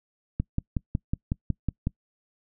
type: click train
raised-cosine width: 5 ms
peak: -13 dBFS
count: 9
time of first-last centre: 0.4-1.871 s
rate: 5.44 Hz
effects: noise-tail reverb RT60 0.1 s tail -25 dB re dry